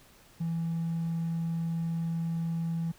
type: tone with hard clipping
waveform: triangle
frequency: 165.9 Hz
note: E3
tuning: 11 cents sharp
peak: -29 dBFS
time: 0.4-2.92 s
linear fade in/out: 10 ms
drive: 4 dB
effects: pink hiss -58 dBFS RMS until 2.98 s